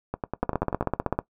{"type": "two click trains", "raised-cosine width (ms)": 1, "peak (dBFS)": [-9, -14], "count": [13, 8], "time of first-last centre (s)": [[0.43, 1.189], [0.14, 0.826]], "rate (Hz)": [15.8, 10.2], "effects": ["noise-tail reverb RT60 0.1 s tail -19 dB re dry"]}